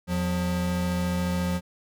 square tone pair together, 84.2 / 178.41 Hz, E2 / F3, +37 / +37 cents, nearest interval octave + minor second, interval 1300 cents, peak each -31 / -26 dBFS, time 0.07-1.61 s, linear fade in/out 50 ms, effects none

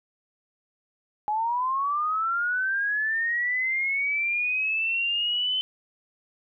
sine linear sweep, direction up, 832 to 3058 Hz, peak -23 dBFS, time 1.28-5.61 s, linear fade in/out 0 ms, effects none

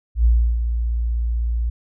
sine tone with ADSR envelope, 58 Hz, A#1, 8 cents flat, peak -10 dBFS, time 0.15-1.7 s, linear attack 100 ms, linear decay 320 ms, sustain -8 dB, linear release 8 ms, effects none

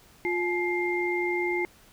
sine tone cluster, 353.1 / 855 / 2107 Hz, F4 / A5 / C7, +19 / -50 / +12 cents, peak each -27 / -34 / -29 dBFS, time 0.25-1.65 s, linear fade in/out 0 ms, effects pink hiss -56 dBFS RMS until 1.92 s

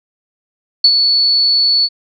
sine tone with ADSR envelope, 4435 Hz, C#8, in tune, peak -3 dBFS, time 0.84-1.89 s, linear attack 5 ms, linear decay 60 ms, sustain -6 dB, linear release 48 ms, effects none

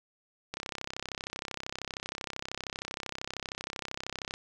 click train, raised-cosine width 0.2 ms, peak -18 dBFS, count 126, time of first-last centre 0.54-4.339 s, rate 32.9 Hz, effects none

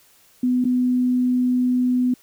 sine tone with dropouts, 250 Hz, B3, 21 cents sharp, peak -16 dBFS, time 0.43-2.14 s, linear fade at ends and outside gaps 5 ms, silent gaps 0.643-0.651 s, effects white hiss -55 dBFS RMS until 2.22 s

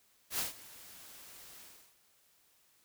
white noise with ADSR envelope, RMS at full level -33 dBFS, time 0.3-1.96 s, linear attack 86 ms, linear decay 140 ms, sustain -20 dB, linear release 360 ms, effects white hiss -69 dBFS RMS until 2.84 s

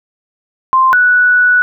sine tone pair in turn, 1046.5 / 1476.2 Hz, C6 / F#6, 0 / -4 cents, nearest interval tritone, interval 596 cents, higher second, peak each -6 dBFS, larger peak neither, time 0.73-0.93 / 0.93-1.62 s, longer second, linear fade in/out 0 ms, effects none

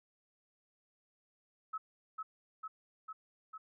sine tone with echo, 1292 Hz, E6, 35 cents flat, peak -36 dBFS, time 1.73-1.78 s, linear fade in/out 10 ms, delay 450 ms, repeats 4, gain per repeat -2 dB, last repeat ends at 3.58 s, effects none

